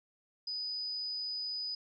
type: tone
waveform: sine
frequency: 4978 Hz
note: D#8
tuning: in tune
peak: -35 dBFS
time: 0.47-1.75 s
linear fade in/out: 5 ms
effects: none